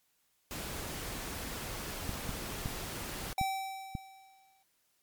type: noise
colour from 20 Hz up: pink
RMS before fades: -40 dBFS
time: 0.51-3.33 s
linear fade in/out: 0 ms
type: clicks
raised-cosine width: 5 ms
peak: -23 dBFS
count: 5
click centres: 2.093 / 2.293 / 2.659 / 3.413 / 3.952 s
type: tone with exponential decay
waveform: square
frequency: 772 Hz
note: G5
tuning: 27 cents flat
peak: -29 dBFS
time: 3.38-4.63 s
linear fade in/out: 2 ms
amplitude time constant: 270 ms
effects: white hiss -74 dBFS RMS until 5.02 s + MP3 96 kbps